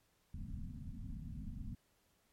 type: low-pass noise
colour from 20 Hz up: pink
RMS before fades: -45 dBFS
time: 0.34-1.75 s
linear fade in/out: 5 ms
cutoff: 260 Hz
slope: 96 dB/octave
effects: pink hiss -75 dBFS RMS until 2.32 s + MP3 64 kbps